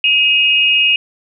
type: tone pair together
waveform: sine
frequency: 2531 / 2853 Hz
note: D#7 / F7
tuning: +29 / +36 cents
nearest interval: major second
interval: 207 cents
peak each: -12 dBFS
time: 0.04-0.96 s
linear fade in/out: 2 ms
effects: none